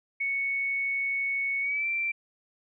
sine tone with pitch glide, 2217 to 2349 Hz, C#7 to D7, 0 to 0 cents, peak -26 dBFS, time 0.2-2.12 s, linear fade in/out 10 ms, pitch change +100 cents, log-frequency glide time 1.61-1.87 s, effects none

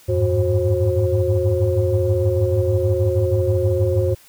sine tone cluster, 87.5 / 99.8 / 106.2 / 365.8 / 534 Hz, F2 / G2 / G#2 / F#4 / C5, +4 / +32 / +39 / -20 / +35 cents, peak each -21 dBFS, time 0.08-4.15 s, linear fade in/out 20 ms, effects tanh soft clip ceiling -7 dBFS + white hiss -49 dBFS RMS until 4.28 s

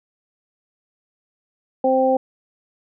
harmonic tone, 261.6 Hz, C4, in tune, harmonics 1 / 2 / 3, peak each -22 / -16 / -20 dBFS, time 1.84-2.17 s, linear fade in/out 5 ms, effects none

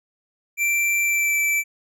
square tone with pitch glide, 2349 to 2323 Hz, D7 to D7, 0 to -20 cents, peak -19 dBFS, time 0.57-1.64 s, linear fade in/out 50 ms, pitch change -20 cents, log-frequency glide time 1.02-1.38 s, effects none

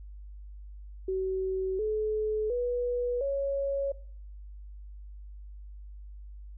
sine tone with pitch steps, 378.6 / 429.9 / 488.2 / 554.3 Hz, F#4 / A4 / B4 / C#5, +40 / -40 / -20 / 0 cents, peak -27 dBFS, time 1.08-3.92 s, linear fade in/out 5 ms, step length 710 ms, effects noise-tail reverb RT60 0.6 s tail -20 dB re dry + added 50 Hz sine -42 dBFS peak until 6.57 s

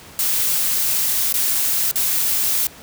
blue noise with dropouts, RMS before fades -19 dBFS, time 0.19-2.67 s, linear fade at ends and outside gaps 1 ms, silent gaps 1.326-1.34 / 1.913-1.957 s, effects pink hiss -41 dBFS RMS until 2.82 s + high-pass 60 Hz 12 dB/octave

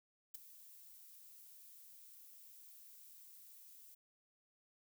violet noise with ADSR envelope, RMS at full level -44 dBFS, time 0.34-3.95 s, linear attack 9 ms, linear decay 12 ms, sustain -15 dB, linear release 9 ms, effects none

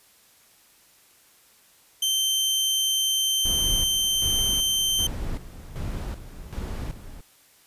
sawtooth tone, 3115 Hz, G7, 12 cents flat, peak -18 dBFS, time 2.02-5.07 s, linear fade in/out 5 ms
brown noise with tremolo, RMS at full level -30 dBFS, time 3.45-7.21 s, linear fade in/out 5 ms, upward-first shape square, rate 1.3 Hz, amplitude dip 70%
effects white hiss -57 dBFS RMS until 7.66 s + resampled to 32000 Hz

